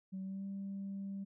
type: tone with pitch glide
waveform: sine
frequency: 190 to 196.47 Hz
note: F#3 to G3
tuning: +46 to +4 cents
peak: -38 dBFS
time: 0.12-1.25 s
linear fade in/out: 20 ms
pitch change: +58 cents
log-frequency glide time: 0.22-0.45 s
effects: tanh soft clip ceiling -36 dBFS